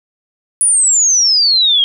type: exponential sweep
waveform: sine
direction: down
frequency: 9956 to 3190 Hz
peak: -8 dBFS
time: 0.61-1.84 s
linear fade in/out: 0 ms
effects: none